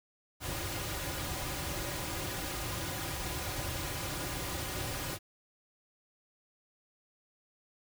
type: noise with comb filter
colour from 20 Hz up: pink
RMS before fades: -37 dBFS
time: 0.4-5.19 s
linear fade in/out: 50 ms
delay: 4.5 ms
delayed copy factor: -0.7
effects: none